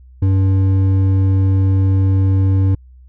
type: tone with hard clipping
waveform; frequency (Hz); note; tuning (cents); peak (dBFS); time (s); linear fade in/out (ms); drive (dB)
sine; 95.9; G2; -37; -12; 0.22-2.75; 5; 7
effects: added 63 Hz sine -39 dBFS peak until 3.08 s